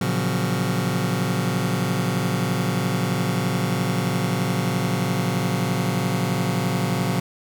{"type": "chord", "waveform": "sawtooth", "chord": "Gb major seventh", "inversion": "first", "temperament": "just", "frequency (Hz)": [115.62, 138.75, 173.43, 185], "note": ["Bb2", "Db3", "F3", "Gb3"], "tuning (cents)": [-14, 2, -12, 0], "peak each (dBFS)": -22, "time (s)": [0.01, 7.2], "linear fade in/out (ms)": 5, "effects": []}